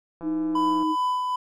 click train, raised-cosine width 1 ms, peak -28 dBFS, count 105, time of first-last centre 0.21-0.829 s, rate 168 Hz
sine tone, 313.4 Hz, D#4, 13 cents sharp, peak -23 dBFS, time 0.22-0.96 s, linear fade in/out 50 ms
triangle tone with tremolo, 1000 Hz, B5, 21 cents sharp, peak -19 dBFS, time 0.55-1.36 s, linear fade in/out 5 ms, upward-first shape sine, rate 2.5 Hz, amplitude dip 35%
effects none

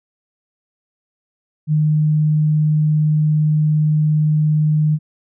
sine tone, 152.9 Hz, D#3, 30 cents flat, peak -12 dBFS, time 1.67-4.99 s, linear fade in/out 50 ms, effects none

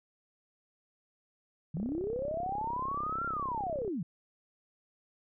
sine linear two-way sweep, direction up then down, 142.5 to 1396.9 to 142.5 Hz, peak -32 dBFS, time 1.74-4.03 s, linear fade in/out 5 ms, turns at 3.26 s
click train, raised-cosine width 2 ms, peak -29 dBFS, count 71, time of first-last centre 1.77-3.878 s, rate 33.2 Hz
effects none

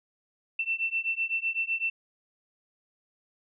sine beating tone pair, 2680 / 2687.9 Hz, E7 / E7, +28 / +33 cents, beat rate 7.9 Hz, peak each -30 dBFS, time 0.59-1.9 s, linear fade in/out 5 ms, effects none

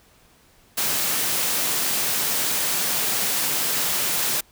white high-pass noise, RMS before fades -23 dBFS, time 0.77-4.41 s, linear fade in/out 10 ms, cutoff 110 Hz, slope 96 dB/octave, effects pink hiss -56 dBFS RMS until 4.51 s

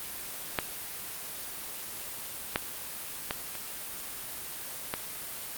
clicks, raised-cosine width 0.3 ms, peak -9 / -9 / -13 / -22 / -13 dBFS, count 5, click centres 0.588 / 2.559 / 3.309 / 3.553 / 4.939 s, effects white hiss -39 dBFS RMS until 5.57 s + Opus 32 kbps

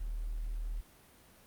sine tone, 38.89 Hz, D#1, in tune, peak -34 dBFS, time 0-0.81 s, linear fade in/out 10 ms, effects pink hiss -60 dBFS RMS until 1.46 s + Opus 32 kbps

